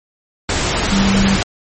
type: tone in noise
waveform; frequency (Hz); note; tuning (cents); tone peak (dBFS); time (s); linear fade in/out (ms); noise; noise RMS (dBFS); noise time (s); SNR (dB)
sine; 195.8; G3; -2; -12; 0.92-1.36; 2; pink; -17; 0.49-1.43; +2
effects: MP3 32 kbps